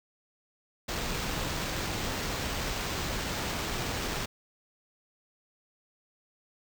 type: noise with sample-and-hold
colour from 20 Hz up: pink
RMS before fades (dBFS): -33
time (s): 0.88-4.26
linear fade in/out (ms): 10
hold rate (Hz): 11025
effects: none